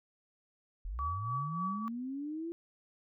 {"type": "linear sweep", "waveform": "sine", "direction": "up", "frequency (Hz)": [38.76, 342.2], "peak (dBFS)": -36, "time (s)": [0.85, 2.52], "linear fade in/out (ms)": 0}
{"type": "tone with tremolo", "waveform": "sine", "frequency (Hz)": 1143, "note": "D6", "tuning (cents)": -47, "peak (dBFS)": -32, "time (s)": [0.99, 1.88], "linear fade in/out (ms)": 0, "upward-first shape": "triangle", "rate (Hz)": 3.4, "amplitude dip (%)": 65}
{"effects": []}